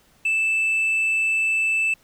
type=tone with tanh clipping; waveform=sine; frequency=2638 Hz; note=E7; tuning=1 cent sharp; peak=-19 dBFS; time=0.25-1.94 s; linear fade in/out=5 ms; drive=2 dB; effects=pink hiss -58 dBFS RMS until 2.03 s